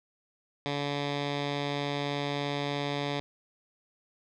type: tone with low-pass filter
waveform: 10% pulse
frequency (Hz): 143.3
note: D3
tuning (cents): -42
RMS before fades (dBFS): -32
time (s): 0.66-3.2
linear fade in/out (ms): 0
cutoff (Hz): 3900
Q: 2.3
effects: none